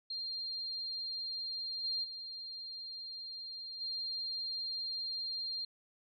sine tone with level steps, 4195 Hz, C8, 4 cents sharp, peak -37 / -33 / -42 / -36 dBFS, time 0.1-5.65 s, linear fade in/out 5 ms, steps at 1.83 / 2.03 / 3.8 s, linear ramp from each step 20 ms, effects none

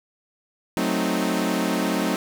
sawtooth chord, F# diminished seventh, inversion none, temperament equal, 185 / 220 / 261.6 / 311.1 Hz, F#3 / A3 / C4 / Eb4, 0 / 0 / 0 / 0 cents, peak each -23 dBFS, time 0.77-2.16 s, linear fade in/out 0 ms, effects none

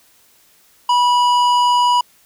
sine tone with tanh clipping, 977 Hz, B5, 19 cents flat, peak -13 dBFS, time 0.89-2.01 s, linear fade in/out 5 ms, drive 13 dB, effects white hiss -53 dBFS RMS until 2.25 s

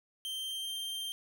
45% pulse tone with pitch glide, 3136 to 3158 Hz, G7 to G7, 0 to +12 cents, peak -36 dBFS, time 0.25-1.12 s, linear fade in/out 0 ms, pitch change +12 cents, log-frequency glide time 0.36-0.74 s, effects none

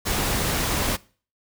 pink noise, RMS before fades -24 dBFS, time 0.05-0.97 s, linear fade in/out 20 ms, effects noise-tail reverb RT60 0.4 s tail -21 dB re dry

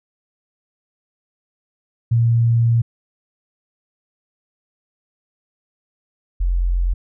sine tone pair in turn, 116.54 / 44.02 Hz, A#2 / F1, 0 / +14 cents, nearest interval octave + perfect fourth, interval 1686 cents, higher first, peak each -12 / -15 dBFS, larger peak first, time 2.11-2.82 / 6.4-6.94 s, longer first, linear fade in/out 10 ms, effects none

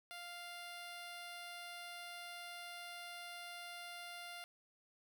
10% pulse tone, 698.5 Hz, F5, in tune, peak -39 dBFS, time 0.11-4.44 s, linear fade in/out 0 ms, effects none

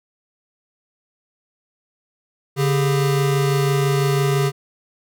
square tone pair together, 142 / 400 Hz, C#3 / G4, +42 / +35 cents, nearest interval octave + tritone, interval 1793 cents, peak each -18 / -22 dBFS, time 2.56-4.52 s, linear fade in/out 50 ms, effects none

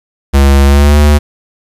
square tone with pitch glide, 69.3 to 73.85 Hz, C#2 to D2, 0 to +10 cents, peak -4 dBFS, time 0.33-1.19 s, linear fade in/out 20 ms, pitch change +110 cents, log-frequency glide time 0.65-0.97 s, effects resampled to 32000 Hz + 7-bit

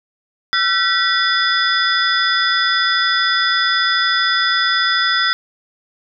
sine tone cluster, 1347 / 1520 / 1941 / 3471 / 4979 Hz, E6 / F#6 / B6 / A7 / D#8, +37 / +46 / -31 / -24 / 0 cents, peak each -20 dBFS, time 0.53-5.33 s, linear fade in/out 0 ms, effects none

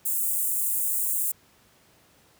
white high-pass noise, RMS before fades -26 dBFS, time 0.05-1.32 s, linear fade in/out 10 ms, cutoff 7700 Hz, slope 48 dB/octave, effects pink hiss -59 dBFS RMS until 2.39 s + high-pass 80 Hz 12 dB/octave

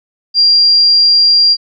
sine tone, 4768 Hz, D8, 25 cents sharp, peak -5 dBFS, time 0.34-1.57 s, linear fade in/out 50 ms, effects none

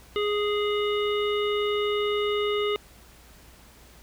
harmonic tone with a mistuned harmonic, 415.3 Hz, G#4, in tune, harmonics 1 / 3 / 5 / 7 / 9, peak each -24 / -32 / -35 / -34 / -38 dBFS, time 0.16-2.76 s, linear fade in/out 0 ms, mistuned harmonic 9, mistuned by -43 cents, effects added 59 Hz sine -53 dBFS peak until 4.02 s + pink hiss -53 dBFS RMS until 4.02 s

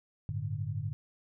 sine chord, G suspended second, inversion none, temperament just, 98 / 110.25 / 147 Hz, G2 / A2 / D3, 0 / +4 / +2 cents, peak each -37 / -36 / -37 dBFS, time 0.29-0.93 s, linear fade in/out 0 ms, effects none

